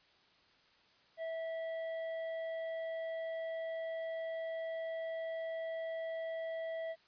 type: tone with hard clipping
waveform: sine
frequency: 653 Hz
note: E5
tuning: 17 cents flat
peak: -39 dBFS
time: 1.17-6.96 s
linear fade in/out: 50 ms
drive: 7 dB
effects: white hiss -67 dBFS RMS until 7.07 s + resampled to 11025 Hz